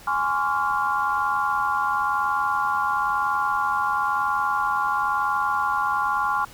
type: chord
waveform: sine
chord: Db major seventh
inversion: second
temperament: equal with one note detuned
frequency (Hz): 830.6 / 1046.5 / 1127.5 / 1396.9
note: Ab5 / C6 / Db6 / F6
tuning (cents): 0 / 0 / +29 / 0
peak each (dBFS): -26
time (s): 0.07-6.45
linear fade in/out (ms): 5
effects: pink hiss -46 dBFS RMS until 6.53 s